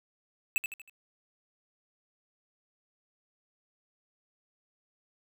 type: tone with echo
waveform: square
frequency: 2622 Hz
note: E7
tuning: 10 cents flat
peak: -25 dBFS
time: 0.56-0.58 s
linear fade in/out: 0 ms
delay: 79 ms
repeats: 4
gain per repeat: -7 dB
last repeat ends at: 0.896 s
effects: none